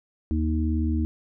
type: harmonic tone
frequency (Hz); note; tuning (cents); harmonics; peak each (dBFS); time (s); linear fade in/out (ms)
78.4; D#2; +14; 1 / 3 / 4; -23 / -28 / -29; 0.31-1.05; 0
effects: none